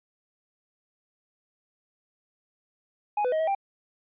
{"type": "tone with pitch steps", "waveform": "triangle", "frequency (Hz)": [832, 499.6, 630, 641, 788], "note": ["G#5", "B4", "D#5", "E5", "G5"], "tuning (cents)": [3, 20, 21, -49, 9], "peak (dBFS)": -21, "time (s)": [3.17, 3.55], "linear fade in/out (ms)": 5, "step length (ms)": 76, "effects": ["resampled to 8000 Hz"]}